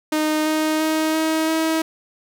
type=tone with pitch steps; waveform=sawtooth; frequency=308.4 / 311.4 / 314.5 / 317.6 / 320.8 Hz; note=D#4 / D#4 / D#4 / D#4 / E4; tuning=-15 / +2 / +19 / +36 / -47 cents; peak=-14 dBFS; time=0.12-1.82 s; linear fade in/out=5 ms; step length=340 ms; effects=none